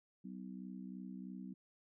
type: harmonic tone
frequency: 63.1 Hz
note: B1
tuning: 38 cents sharp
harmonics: 3 / 4 / 5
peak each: -47 / -50 / -56 dBFS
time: 0.24-1.54 s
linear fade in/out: 10 ms
effects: none